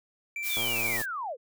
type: tone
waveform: triangle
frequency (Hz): 2342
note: D7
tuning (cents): -5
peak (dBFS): -30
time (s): 0.36-0.97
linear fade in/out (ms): 2
type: noise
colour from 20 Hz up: blue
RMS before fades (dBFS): -33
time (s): 0.42-1.06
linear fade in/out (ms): 50
type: linear sweep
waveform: sine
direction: down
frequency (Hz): 3729 to 437.3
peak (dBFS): -31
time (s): 0.48-1.37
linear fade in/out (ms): 50
type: click train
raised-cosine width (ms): 1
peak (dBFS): -24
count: 53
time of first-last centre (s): 0.57-1.014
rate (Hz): 117
effects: none